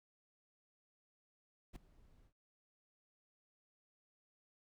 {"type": "noise with ADSR envelope", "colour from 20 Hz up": "brown", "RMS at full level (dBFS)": -42, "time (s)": [1.73, 2.33], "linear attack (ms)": 31, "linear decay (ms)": 4, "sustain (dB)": -24, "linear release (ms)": 80, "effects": []}